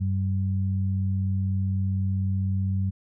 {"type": "tone pair together", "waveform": "sine", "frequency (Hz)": [95.9, 191.8], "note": ["G2", "G3"], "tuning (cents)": [-37, -37], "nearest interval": "octave", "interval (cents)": 1200, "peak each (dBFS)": [-23, -30], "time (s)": [0, 2.91], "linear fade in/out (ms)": 20, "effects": []}